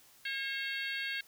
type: harmonic tone with a mistuned harmonic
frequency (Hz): 541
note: C#5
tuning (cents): -42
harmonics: 3 / 4 / 5 / 6 / 7 / 8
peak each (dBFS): -38 / -40 / -42 / -44 / -45 / -46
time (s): 0.25-1.21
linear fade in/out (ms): 5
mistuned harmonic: 8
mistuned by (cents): +47
effects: white hiss -61 dBFS RMS until 1.27 s